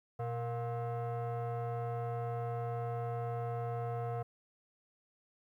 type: tone with frequency modulation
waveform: sine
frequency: 120 Hz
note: B2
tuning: 49 cents flat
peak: -32 dBFS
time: 0.19-4.23 s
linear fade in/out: 10 ms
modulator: 589 Hz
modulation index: 1.1
effects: tanh soft clip ceiling -33 dBFS + 12-bit